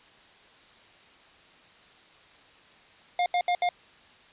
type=tone bursts at uneven times; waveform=square; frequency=710 Hz; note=F5; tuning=28 cents sharp; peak=-23 dBFS; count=4; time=3.19-3.26 / 3.34-3.41 / 3.48-3.55 / 3.62-3.69 s; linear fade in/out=2 ms; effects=white hiss -55 dBFS RMS until 4.32 s + resampled to 8000 Hz